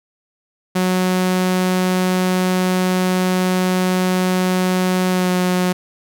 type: tone with pitch glide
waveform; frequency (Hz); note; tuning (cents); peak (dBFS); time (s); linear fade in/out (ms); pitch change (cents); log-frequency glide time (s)
sawtooth; 183.9 to 181.58; F#3 to F#3; -10 to -32; -11; 0.75-5.73; 10; -22; 5.1-5.31
effects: none